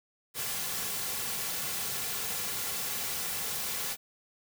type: noise with comb filter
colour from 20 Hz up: white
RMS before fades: -34 dBFS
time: 0.34-3.97 s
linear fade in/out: 50 ms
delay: 3.2 ms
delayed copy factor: -0.5
effects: none